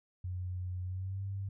sine tone with pitch glide, 90.9 to 97.99 Hz, F#2 to G2, -30 to 0 cents, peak -35 dBFS, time 0.24-1.49 s, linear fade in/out 5 ms, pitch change +130 cents, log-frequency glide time 0.84-1.23 s, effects none

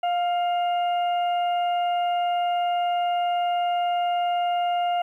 harmonic tone with a mistuned harmonic, 705 Hz, F5, 16 cents sharp, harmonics 1 / 2 / 3 / 4, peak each -21 / -38 / -42 / -36 dBFS, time 0.03-5.02 s, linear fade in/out 5 ms, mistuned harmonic 2, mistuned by -26 cents, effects 10-bit

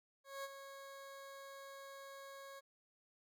20% pulse tone with ADSR envelope, 549 Hz, C#5, 17 cents flat, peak -37 dBFS, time 0.24-2.61 s, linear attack 200 ms, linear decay 35 ms, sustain -9 dB, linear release 26 ms, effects none

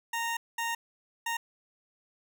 20% pulse tone bursts at uneven times, 926 Hz, A#5, 12 cents flat, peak -25 dBFS, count 3, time 0.13-0.37 / 0.58-0.75 / 1.26-1.37 s, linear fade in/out 5 ms, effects none

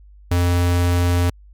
square tone, 87.9 Hz, F2, 12 cents sharp, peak -15 dBFS, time 0.31-1.3 s, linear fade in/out 5 ms, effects added 50 Hz sine -42 dBFS peak until 1.53 s + MP3 96 kbps

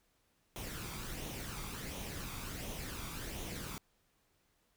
pink noise with flanger, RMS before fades -43 dBFS, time 0.56-3.78 s, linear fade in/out 0 ms, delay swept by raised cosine 0.31 to 0.87 ms, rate 1.4 Hz, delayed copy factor +0.5, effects pink hiss -75 dBFS RMS until 4.76 s

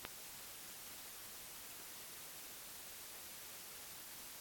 click, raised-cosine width 0.3 ms, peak -24 dBFS, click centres 0.051 s, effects white hiss -52 dBFS RMS until 4.4 s + AAC 64 kbps

